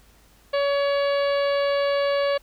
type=harmonic tone; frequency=564 Hz; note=C#5; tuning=30 cents sharp; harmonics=1 / 2 / 3 / 4 / 5 / 6 / 7 / 8; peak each=-20 / -30 / -33 / -36 / -37 / -39 / -41 / -39 dBFS; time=0.53-2.38 s; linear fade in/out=10 ms; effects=added 50 Hz sine -56 dBFS peak until 2.42 s + pink hiss -57 dBFS RMS until 2.42 s